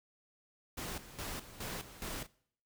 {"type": "noise with tremolo", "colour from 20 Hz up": "pink", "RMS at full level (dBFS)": -41, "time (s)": [0.77, 2.27], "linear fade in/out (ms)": 10, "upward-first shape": "square", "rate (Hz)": 2.4, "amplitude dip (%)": 75, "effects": ["noise-tail reverb RT60 0.6 s tail -22 dB re dry"]}